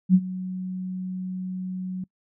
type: tone with ADSR envelope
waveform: sine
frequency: 185 Hz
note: F#3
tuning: in tune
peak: -10 dBFS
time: 0.09-2.04 s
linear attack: 53 ms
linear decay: 55 ms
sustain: -18 dB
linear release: 4 ms
effects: noise-tail reverb RT60 0.1 s tail -25 dB re dry